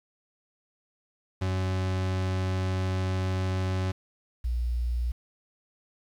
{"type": "tone pair in turn", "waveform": ["40% pulse", "sine"], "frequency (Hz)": [93.5, 59.88], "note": ["F#2", "A#1"], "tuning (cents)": [19, 47], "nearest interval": "minor sixth", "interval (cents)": 772, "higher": "first", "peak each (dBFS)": -25, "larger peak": "neither", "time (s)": [[1.41, 3.92], [4.44, 5.12]], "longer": "first", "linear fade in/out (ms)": 10, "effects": ["low-pass 6000 Hz 12 dB/octave", "9-bit"]}